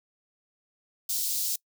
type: high-pass noise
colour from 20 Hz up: white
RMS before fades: -29 dBFS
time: 1.09-1.56 s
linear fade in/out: 5 ms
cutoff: 4000 Hz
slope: 24 dB/octave
effects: noise-tail reverb RT60 0.1 s tail -24 dB re dry